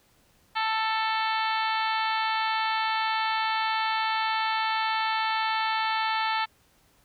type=harmonic tone; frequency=441.7 Hz; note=A4; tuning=7 cents sharp; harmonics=2 / 3 / 4 / 5 / 6 / 7 / 8 / 9 / 10; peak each=-27 / -31 / -33 / -35 / -37 / -38 / -39 / -40 / -41 dBFS; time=0.55-6.46 s; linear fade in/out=20 ms; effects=pink hiss -63 dBFS RMS until 7.04 s